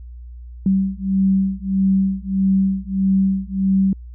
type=beating tone pair; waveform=sine; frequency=191.7 / 193.3 Hz; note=G3 / G3; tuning=-38 / -24 cents; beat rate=1.6 Hz; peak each=-18 dBFS; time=0.66-3.93 s; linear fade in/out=2 ms; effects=added 60 Hz sine -33 dBFS peak until 4.14 s